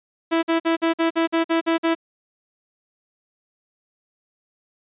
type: tone bursts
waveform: sawtooth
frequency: 329.6 Hz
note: E4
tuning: in tune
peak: -13 dBFS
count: 10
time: 0.31-1.951 s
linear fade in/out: 20 ms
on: 120 ms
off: 49 ms
effects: resampled to 8000 Hz